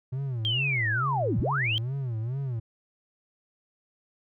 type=tone with vibrato; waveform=triangle; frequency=123.47 Hz; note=B2; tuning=in tune; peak=-26 dBFS; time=0.12-2.6 s; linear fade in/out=10 ms; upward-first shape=sine; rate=2.3 Hz; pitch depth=210 cents each way
type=linear two-way sweep; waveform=sine; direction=down then up; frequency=3230 to 46.25 to 3230 Hz; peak=-25 dBFS; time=0.45-1.78 s; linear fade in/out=0 ms; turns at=1.4 s
effects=none